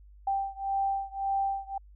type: beating tone pair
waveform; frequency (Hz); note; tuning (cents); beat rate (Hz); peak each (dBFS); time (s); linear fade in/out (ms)
sine; 784 / 785.8; G5 / G5; 0 / +4; 1.8; -30 / -31; 0.27-1.78; 5
effects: added 50 Hz sine -50 dBFS peak until 1.95 s